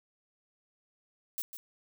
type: noise with echo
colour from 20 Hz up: violet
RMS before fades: -35 dBFS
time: 1.38-1.42 s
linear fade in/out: 0 ms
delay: 150 ms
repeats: 1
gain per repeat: -9 dB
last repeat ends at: 1.57 s
effects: none